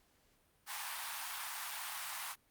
pink high-pass noise, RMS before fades -42 dBFS, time 0.66-2.36 s, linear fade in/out 50 ms, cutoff 780 Hz, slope 48 dB/octave, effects pink hiss -72 dBFS RMS until 2.5 s + Opus 48 kbps

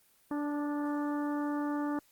harmonic tone with a mistuned harmonic, 292.2 Hz, D4, 9 cents flat, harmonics 1 / 2 / 3 / 4 / 5 / 6, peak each -31 / -42 / -41 / -43 / -48 / -51 dBFS, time 0.31-1.99 s, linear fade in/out 2 ms, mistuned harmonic 4, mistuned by +18 cents, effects white hiss -66 dBFS RMS until 2.11 s + Opus 24 kbps

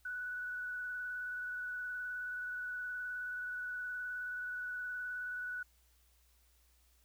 sine tone with vibrato, 1480 Hz, F#6, in tune, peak -38 dBFS, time 0.05-5.63 s, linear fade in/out 5 ms, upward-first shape square, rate 19 Hz, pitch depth 13 cents each way, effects added 60 Hz sine -68 dBFS peak until 7.04 s + white hiss -72 dBFS RMS until 7.04 s

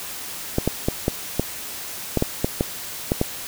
clicks, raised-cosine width 2 ms, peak -5 dBFS, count 11, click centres 0.584 / 0.676 / 0.885 / 1.081 / 1.396 / 2.173 / 2.224 / 2.445 / 2.609 / 3.119 / 3.214 s, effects white hiss -33 dBFS RMS until 3.47 s

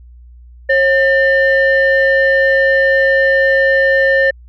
sine tone pair together, 540.8 / 1798 Hz, C#5 / A6, -43 / +37 cents, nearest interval octave + major sixth, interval 2080 cents, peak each -10 dBFS, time 0.69-4.31 s, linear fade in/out 10 ms, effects tanh soft clip ceiling -4 dBFS + added 60 Hz sine -36 dBFS peak until 4.48 s

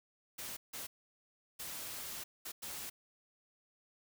white noise bursts at uneven times, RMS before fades -44 dBFS, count 5, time 0.38-0.57 / 0.73-0.87 / 1.59-2.24 / 2.45-2.52 / 2.62-2.9 s, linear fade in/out 10 ms, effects none

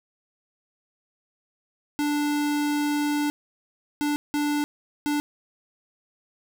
square tone bursts at uneven times, 293.7 Hz, D4, in tune, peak -23 dBFS, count 4, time 1.99-3.3 / 4.01-4.16 / 4.34-4.64 / 5.06-5.2 s, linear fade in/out 0 ms, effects 9-bit

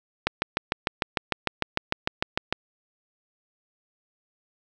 click train, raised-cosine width 0.3 ms, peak -6 dBFS, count 16, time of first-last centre 0.27-2.526 s, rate 6.65 Hz, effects none

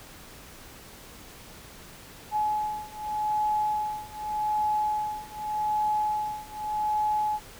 sine beating tone pair, 848 / 848.84 Hz, G#5 / G#5, +36 / +38 cents, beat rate 0.84 Hz, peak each -29 / -28 dBFS, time 2.31-7.4 s, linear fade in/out 50 ms, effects pink hiss -47 dBFS RMS until 7.59 s

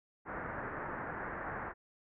white low-pass noise, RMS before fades -41 dBFS, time 0.25-1.74 s, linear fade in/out 50 ms, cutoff 1800 Hz, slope 48 dB/octave, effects none

